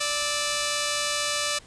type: tone pair together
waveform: 5% pulse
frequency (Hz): 587.3 / 1302.5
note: D5 / E6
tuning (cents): 0 / -21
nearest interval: octave + major second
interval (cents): 1379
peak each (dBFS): -14 / -18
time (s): 0-1.59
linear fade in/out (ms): 10
effects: pink hiss -51 dBFS RMS until 1.66 s + resampled to 22050 Hz